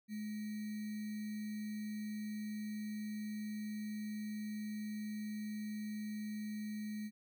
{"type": "tone with sample-and-hold", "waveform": "sine", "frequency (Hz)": 212.2, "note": "G#3", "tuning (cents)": 38, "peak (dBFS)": -39, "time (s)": [0.08, 7.11], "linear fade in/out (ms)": 50, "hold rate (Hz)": 2100, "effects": []}